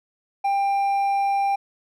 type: tone with hard clipping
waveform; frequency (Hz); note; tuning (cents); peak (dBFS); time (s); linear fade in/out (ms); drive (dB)
triangle; 794; G5; +22; -20; 0.44-1.56; 10; 7
effects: none